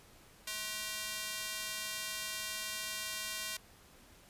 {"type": "tone with high-pass filter", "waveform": "square", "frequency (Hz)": 213.7, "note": "G#3", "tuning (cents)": 50, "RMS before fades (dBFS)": -40, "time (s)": [0.47, 3.57], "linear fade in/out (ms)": 5, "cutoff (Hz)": 2400, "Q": 0.62, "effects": ["pink hiss -60 dBFS RMS until 4.29 s", "resampled to 32000 Hz"]}